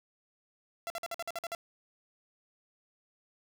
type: tone bursts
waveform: sawtooth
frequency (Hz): 677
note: E5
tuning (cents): +46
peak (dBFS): -31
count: 9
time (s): 0.87-1.549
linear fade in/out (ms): 0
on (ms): 31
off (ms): 50
effects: none